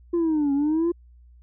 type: linear two-way sweep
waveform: sine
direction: down then up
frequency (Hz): 349.2 to 275.2 to 349.2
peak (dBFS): -17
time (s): 0.13-0.92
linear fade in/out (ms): 10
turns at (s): 0.53
effects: tanh soft clip ceiling -18 dBFS + added 60 Hz sine -48 dBFS peak until 1.42 s